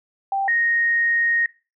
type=tone pair in turn; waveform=sine; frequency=784 / 1864.7 Hz; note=G5 / A#6; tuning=0 / 0 cents; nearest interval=octave + minor third; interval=1500 cents; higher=second; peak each=-19 / -17 dBFS; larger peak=second; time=0.32-0.48 / 0.48-1.46 s; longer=second; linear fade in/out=2 ms; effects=noise-tail reverb RT60 0.3 s tail -19 dB re dry